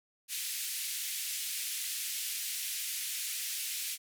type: band-pass noise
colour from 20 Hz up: white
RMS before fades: -37 dBFS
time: 0.28-3.98 s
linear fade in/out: 50 ms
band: 2100 to 14000 Hz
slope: 24 dB/octave
effects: none